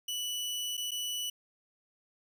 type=tone with dropouts; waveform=sawtooth; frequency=2960 Hz; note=F#7; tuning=in tune; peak=-30 dBFS; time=0.08-1.3 s; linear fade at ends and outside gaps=5 ms; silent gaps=0.77-0.776 / 0.909-0.916 s; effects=none